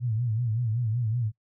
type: tone with vibrato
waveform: sine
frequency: 115.4 Hz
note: A#2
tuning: 17 cents flat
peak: -24 dBFS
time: 0-1.32 s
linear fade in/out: 50 ms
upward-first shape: sine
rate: 5.3 Hz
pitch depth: 130 cents each way
effects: noise-tail reverb RT60 0.1 s tail -22 dB re dry